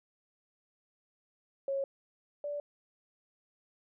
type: tone pair in turn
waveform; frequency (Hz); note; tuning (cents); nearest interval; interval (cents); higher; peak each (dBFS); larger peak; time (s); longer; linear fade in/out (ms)
sine; 548 / 582.1; C#5 / D5; -20 / -15; minor second; 105; second; -30 / -34; first; 1.68-1.84 / 2.44-2.6; neither; 2
effects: none